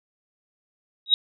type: tone with exponential growth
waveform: sine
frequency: 3807 Hz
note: A#7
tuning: 36 cents sharp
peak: -8 dBFS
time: 1.06-1.14 s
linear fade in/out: 1 ms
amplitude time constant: 16 ms
effects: none